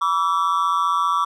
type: tone with amplitude modulation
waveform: triangle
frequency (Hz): 1151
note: D6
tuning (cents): -35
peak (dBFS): -11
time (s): 0.01-1.25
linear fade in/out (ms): 10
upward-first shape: sine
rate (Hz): 175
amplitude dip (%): 95
effects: none